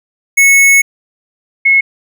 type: tone pair in turn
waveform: square / sine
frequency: 2200 / 2180 Hz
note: C#7 / C#7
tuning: -14 / -29 cents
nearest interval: unison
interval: 15 cents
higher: first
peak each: -5 dBFS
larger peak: neither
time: 0.37-0.82 / 1.65-1.81 s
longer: first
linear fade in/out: 10 ms
effects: none